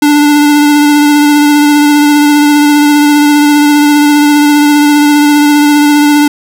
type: tone with vibrato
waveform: square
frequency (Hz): 293.7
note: D4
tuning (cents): 0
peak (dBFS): -4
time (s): 0.02-6.28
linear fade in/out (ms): 5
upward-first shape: triangle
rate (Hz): 15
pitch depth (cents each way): 21
effects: none